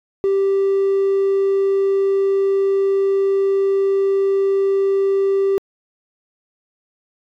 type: tone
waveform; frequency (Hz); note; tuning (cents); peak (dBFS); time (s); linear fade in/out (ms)
triangle; 391.6; G4; -2; -11; 0.24-5.58; 0
effects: tanh soft clip ceiling -9 dBFS